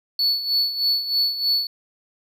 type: tone with tremolo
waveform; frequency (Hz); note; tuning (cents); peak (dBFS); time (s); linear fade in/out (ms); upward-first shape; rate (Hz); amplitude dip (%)
triangle; 4435; C#8; 0; -15; 0.19-1.67; 2; sine; 3.2; 70
effects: none